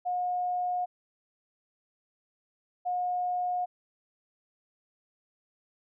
sine tone pair in turn, 720 / 720 Hz, F#5 / F#5, -47 / -47 cents, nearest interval unison, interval 0 cents, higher neither, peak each -27 dBFS, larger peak neither, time 0.05-0.86 / 2.85-3.66 s, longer neither, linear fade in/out 20 ms, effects none

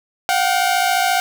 sawtooth tone pair together, 714 / 768.4 Hz, F5 / G5, +38 / -35 cents, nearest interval minor second, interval 127 cents, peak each -14 dBFS, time 0.29-1.2 s, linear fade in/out 0 ms, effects none

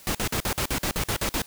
pink noise bursts, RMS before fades -26 dBFS, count 11, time 0.07-1.418 s, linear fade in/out 0 ms, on 78 ms, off 49 ms, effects white hiss -49 dBFS RMS until 1.46 s

